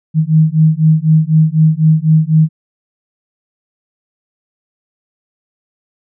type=beating tone pair; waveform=sine; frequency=155.56 / 159.56 Hz; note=D#3 / D#3; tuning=0 / +44 cents; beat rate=4 Hz; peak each=-10 dBFS; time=0.14-2.49 s; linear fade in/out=50 ms; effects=none